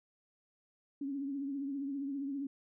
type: tone with vibrato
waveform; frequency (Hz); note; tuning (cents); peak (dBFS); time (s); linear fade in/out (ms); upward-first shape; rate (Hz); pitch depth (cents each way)
sine; 277.6; C#4; +3; -35; 1.01-2.47; 5; triangle; 15; 72
effects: none